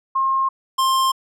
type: tone pair in turn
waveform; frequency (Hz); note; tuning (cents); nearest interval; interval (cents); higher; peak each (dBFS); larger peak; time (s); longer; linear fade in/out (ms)
sine / square; 1069 / 1057.3; C6 / C6; +37 / +18; unison; 19; first; -16; neither; 0.15-0.49 / 0.78-1.12; neither; 10
effects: low-pass 12000 Hz 12 dB/octave